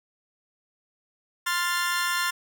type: chord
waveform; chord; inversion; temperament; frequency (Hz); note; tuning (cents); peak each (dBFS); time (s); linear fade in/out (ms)
sawtooth; F major; second; equal; 1046.5 / 1396.9 / 1760; C6 / F6 / A6; 0 / 0 / 0; -25; 1.46-2.31; 10
effects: none